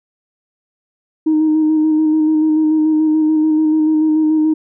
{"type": "tone with vibrato", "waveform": "sine", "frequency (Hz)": 311.1, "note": "D#4", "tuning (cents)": 0, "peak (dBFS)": -9, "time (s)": [1.26, 4.54], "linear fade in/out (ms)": 10, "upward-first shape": "square", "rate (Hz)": 6.9, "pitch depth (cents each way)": 17, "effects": ["tanh soft clip ceiling -7 dBFS"]}